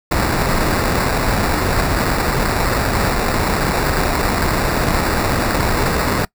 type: noise with sample-and-hold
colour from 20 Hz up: pink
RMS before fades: -17 dBFS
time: 0.11-6.25 s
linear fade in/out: 5 ms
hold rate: 3150 Hz
effects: noise-tail reverb RT60 0.1 s tail -23 dB re dry